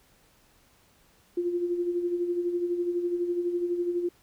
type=tone with tremolo; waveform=sine; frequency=350 Hz; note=F4; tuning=4 cents sharp; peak=-23 dBFS; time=1.37-4.09 s; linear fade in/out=5 ms; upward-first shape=sine; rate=12 Hz; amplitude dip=55%; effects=pink hiss -62 dBFS RMS until 4.22 s